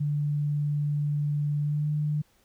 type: tone with pitch glide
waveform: sine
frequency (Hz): 146.83 to 149.83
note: D3 to D3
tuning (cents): 0 to +35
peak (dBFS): -24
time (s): 0-2.22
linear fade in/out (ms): 10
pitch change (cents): +35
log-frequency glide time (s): 1.61-1.87
effects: pink hiss -65 dBFS RMS until 2.44 s